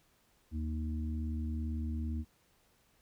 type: harmonic tone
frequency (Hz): 77.78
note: D#2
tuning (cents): 0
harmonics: 1 / 3 / 4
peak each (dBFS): -34 / -40 / -47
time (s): 0.51-2.25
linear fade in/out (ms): 50
effects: pink hiss -70 dBFS RMS until 3.01 s